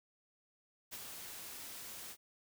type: noise with ADSR envelope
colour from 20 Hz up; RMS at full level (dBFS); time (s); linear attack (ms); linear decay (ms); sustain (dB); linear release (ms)
white; -44; 0.91-2.17; 27; 28; -4; 62
effects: none